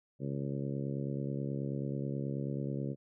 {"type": "harmonic tone", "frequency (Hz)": 69.3, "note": "C#2", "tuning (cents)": 0, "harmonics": [2, 3, 4, 5, 6, 7, 8], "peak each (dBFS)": [-36, -40, -42, -44, -46, -47, -48], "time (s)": [0.19, 2.96], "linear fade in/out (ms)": 50, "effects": []}